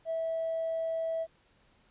triangle tone with tanh clipping, 653 Hz, E5, 17 cents flat, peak -29 dBFS, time 0.05-1.27 s, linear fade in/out 50 ms, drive 1 dB, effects pink hiss -66 dBFS RMS until 1.9 s + resampled to 8000 Hz

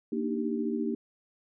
sine chord, Eb major seventh, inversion second, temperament equal with one note detuned, 233.1 / 296.7 / 311.1 / 392 Hz, Bb3 / D4 / Eb4 / G4, 0 / +18 / 0 / 0 cents, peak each -31 / -35 / -35 / -34 dBFS, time 0.12-0.95 s, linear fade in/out 5 ms, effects none

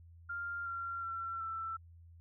sine tone with pitch steps, 1396.9 / 1375.3 / 1354 / 1333 Hz, F6 / F6 / E6 / E6, 0 / -27 / +46 / +19 cents, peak -37 dBFS, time 0.29-1.77 s, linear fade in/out 10 ms, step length 370 ms, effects added 84 Hz sine -54 dBFS peak until 2.2 s

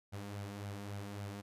sawtooth tone with flanger, 101.2 Hz, G#2, 44 cents flat, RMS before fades -44 dBFS, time 0.12-1.42 s, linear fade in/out 20 ms, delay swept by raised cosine 1.3 to 4.4 ms, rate 3.6 Hz, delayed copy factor +0.5, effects resampled to 32000 Hz

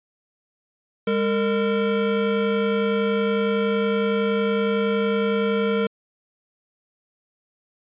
square tone pair together, 203.2 / 457.2 Hz, G#3 / A#4, -38 / -34 cents, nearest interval octave + major second, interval 1404 cents, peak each -24 / -22 dBFS, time 1.07-5.87 s, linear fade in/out 5 ms, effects resampled to 8000 Hz

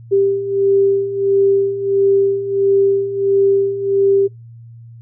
sine beating tone pair, 393.1 / 394.6 Hz, G4 / G4, +5 / +11 cents, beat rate 1.5 Hz, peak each -18 / -13 dBFS, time 0.11-4.28 s, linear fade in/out 20 ms, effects noise-tail reverb RT60 0.2 s tail -26 dB re dry + added 116 Hz sine -35 dBFS peak until 5.01 s

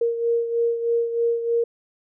sine beating tone pair, 466.2 / 469.4 Hz, A#4 / A#4, 0 / +12 cents, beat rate 3.2 Hz, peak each -20 / -27 dBFS, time 0.01-1.64 s, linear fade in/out 5 ms, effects none

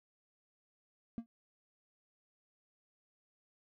triangle tone with exponential decay, 231.1 Hz, A#3, 15 cents flat, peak -30 dBFS, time 1.18-1.26 s, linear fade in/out 0 ms, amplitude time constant 17 ms, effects tanh soft clip ceiling -29 dBFS

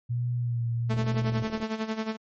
sine tone with vibrato, 119.3 Hz, A#2, 41 cents sharp, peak -25 dBFS, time 0.09-1.44 s, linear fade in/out 20 ms, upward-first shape sine, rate 1.2 Hz, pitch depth 35 cents each way
sawtooth tone with tremolo, 220 Hz, A3, in tune, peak -22 dBFS, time 0.89-2.17 s, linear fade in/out 20 ms, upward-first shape sine, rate 11 Hz, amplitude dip 75%
click train, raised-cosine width 2 ms, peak -27 dBFS, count 28, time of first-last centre 0.94-1.627 s, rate 39.3 Hz
effects low-pass 5000 Hz 12 dB/octave + MP3 32 kbps

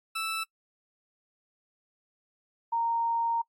20% pulse / sine tone pair in turn, 1318.5 / 926.4 Hz, E6 / A#5, 0 / -11 cents, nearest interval tritone, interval 611 cents, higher first, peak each -25 dBFS, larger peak neither, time 0.15-0.44 / 2.72-3.42 s, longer second, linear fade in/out 10 ms, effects noise-tail reverb RT60 0.1 s tail -25 dB re dry + AAC 48 kbps

